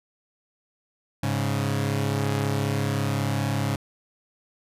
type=tone pair together; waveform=sawtooth; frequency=103.83 / 138.59 Hz; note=G#2 / C#3; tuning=0 / 0 cents; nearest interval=perfect fourth; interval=500 cents; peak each=-22 dBFS; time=1.23-3.76 s; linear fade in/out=5 ms; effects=resampled to 32000 Hz